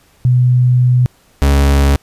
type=tone pair in turn; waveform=sine / 40% pulse; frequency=124.8 / 69.87 Hz; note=B2 / C#2; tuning=+19 / +14 cents; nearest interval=minor seventh; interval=1005 cents; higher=first; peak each=-7 dBFS; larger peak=neither; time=0.25-1.06 / 1.42-1.96 s; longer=first; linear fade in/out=0 ms; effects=pink hiss -51 dBFS RMS until 2.02 s + resampled to 32000 Hz